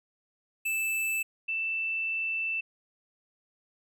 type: tone pair in turn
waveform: square / sine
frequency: 2637 / 2658 Hz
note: E7 / E7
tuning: 0 / +14 cents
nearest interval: unison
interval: 14 cents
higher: second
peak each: -28 dBFS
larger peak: neither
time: 0.65-1.23 / 1.48-2.61 s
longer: second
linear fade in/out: 10 ms
effects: none